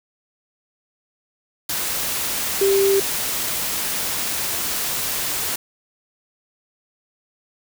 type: tone in noise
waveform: sine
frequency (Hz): 392.7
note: G4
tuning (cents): +3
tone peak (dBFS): -14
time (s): 2.61-3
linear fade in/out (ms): 5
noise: white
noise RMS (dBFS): -24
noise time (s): 1.69-5.56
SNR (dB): +7
effects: none